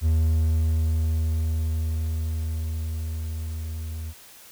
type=tone with level ramp; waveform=triangle; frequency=79.8 Hz; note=D#2; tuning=44 cents sharp; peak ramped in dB=-15 to -28 dBFS; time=0.01-4.14 s; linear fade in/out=50 ms; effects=white hiss -48 dBFS RMS until 4.51 s